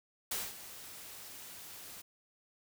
white noise with ADSR envelope, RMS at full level -35 dBFS, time 0.31-2.02 s, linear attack 6 ms, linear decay 210 ms, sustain -14 dB, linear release 11 ms, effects none

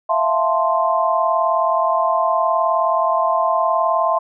sine chord, F major seventh, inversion third, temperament equal, 659.3 / 698.5 / 880 / 1046.5 Hz, E5 / F5 / A5 / C6, 0 / 0 / 0 / 0 cents, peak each -19 / -22 / -23 / -18 dBFS, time 0.09-4.19 s, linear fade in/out 10 ms, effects none

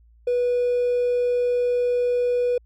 triangle tone with hard clipping, 489.3 Hz, B4, 16 cents flat, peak -19 dBFS, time 0.27-2.58 s, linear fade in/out 5 ms, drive 4 dB, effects added 57 Hz sine -51 dBFS peak until 2.65 s

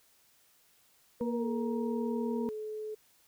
sine tone with pitch glide, 485.2 to 429.8 Hz, B4 to A4, -31 to -41 cents, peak -36 dBFS, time 1.2-2.95 s, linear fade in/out 10 ms, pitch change -210 cents, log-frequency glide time 1.35-1.48 s
harmonic tone, 234.9 Hz, A#3, 13 cents sharp, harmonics 1 / 2 / 4, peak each -32 / -38 / -44 dBFS, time 1.21-2.49 s, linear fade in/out 0 ms
effects white hiss -66 dBFS RMS until 3.27 s

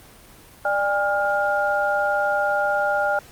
sine tone cluster, 594 / 811 / 1410 Hz, D5 / G#5 / F6, +20 / -41 / +16 cents, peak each -23 dBFS, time 0.65-3.19 s, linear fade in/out 2 ms, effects pink hiss -47 dBFS RMS until 3.31 s + Opus 24 kbps

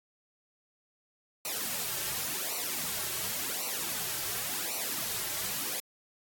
white noise with flanger, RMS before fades -34 dBFS, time 1.45-5.8 s, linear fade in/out 2 ms, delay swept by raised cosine 0.59 to 4.19 ms, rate 0.91 Hz, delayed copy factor -0.9, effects AAC 64 kbps

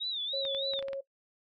sine tone with vibrato, 3700 Hz, A#7, 14 cents flat, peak -32 dBFS, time 0-0.81 s, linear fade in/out 20 ms, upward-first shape sine, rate 3.3 Hz, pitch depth 130 cents each way
sine tone, 547 Hz, C#5, 23 cents flat, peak -33 dBFS, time 0.33-1.01 s, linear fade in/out 10 ms
clicks, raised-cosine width 0.3 ms, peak -28 dBFS, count 7, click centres 0.452 / 0.548 / 0.736 / 0.791 / 0.826 / 0.884 / 0.932 s
effects noise-tail reverb RT60 0.1 s tail -20 dB re dry

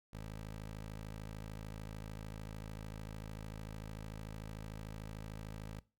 15% pulse tone, 53.4 Hz, G#1, 49 cents sharp, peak -38 dBFS, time 0.13-5.8 s, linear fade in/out 5 ms, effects noise-tail reverb RT60 0.3 s tail -20 dB re dry

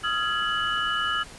sine tone cluster, 1257 / 1377 / 1679 / 2957 Hz, D#6 / F6 / G#6 / F#7, +17 / -25 / +18 / -2 cents, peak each -29 dBFS, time 0.03-1.24 s, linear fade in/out 20 ms, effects pink hiss -44 dBFS RMS until 1.38 s + resampled to 24000 Hz

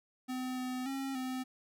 square tone with pitch steps, 255.3 / 253.9 / 270.3 / 257.4 Hz, C4 / B3 / C#4 / C4, -42 / +48 / -44 / -28 cents, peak -36 dBFS, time 0.28-1.44 s, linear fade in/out 20 ms, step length 290 ms, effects none

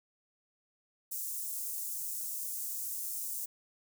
white high-pass noise, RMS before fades -38 dBFS, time 1.11-3.46 s, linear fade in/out 10 ms, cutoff 6900 Hz, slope 24 dB/octave, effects none

